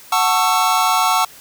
square chord, F# minor seventh, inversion none, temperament just, 740 / 888 / 1110 / 1332 Hz, F#5 / A5 / C#6 / E6, 0 / +16 / +2 / +18 cents, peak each -20 dBFS, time 0.12-1.25 s, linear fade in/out 5 ms, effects white hiss -42 dBFS RMS until 1.4 s

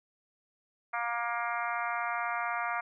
harmonic tone, 235.9 Hz, A#3, 21 cents sharp, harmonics 3 / 4 / 5 / 6 / 7 / 8 / 9 / 10, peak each -36 / -38 / -36 / -37 / -42 / -45 / -40 / -45 dBFS, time 0.93-2.81 s, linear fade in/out 10 ms, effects none

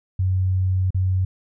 sine tone with dropouts, 93.3 Hz, F#2, 15 cents sharp, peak -17 dBFS, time 0.19-1.25 s, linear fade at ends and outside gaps 5 ms, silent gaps 0.906-0.945 s, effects none

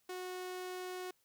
sawtooth tone, 366.2 Hz, F#4, 18 cents flat, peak -37 dBFS, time 0.09-1.11 s, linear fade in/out 5 ms, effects white hiss -75 dBFS RMS until 1.24 s

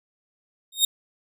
sawtooth tone with exponential growth, 3706 Hz, A#7, 11 cents flat, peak -10 dBFS, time 0.72-0.85 s, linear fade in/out 5 ms, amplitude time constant 28 ms, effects none

